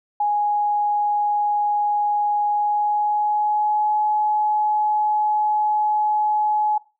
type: tone with pitch glide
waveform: sine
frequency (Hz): 830.6 to 847.1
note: G#5 to G#5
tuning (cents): 0 to +34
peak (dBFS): -17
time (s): 0.2-6.78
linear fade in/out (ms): 5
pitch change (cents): +34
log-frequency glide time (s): 2.46-3.98
effects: noise-tail reverb RT60 0.3 s tail -20 dB re dry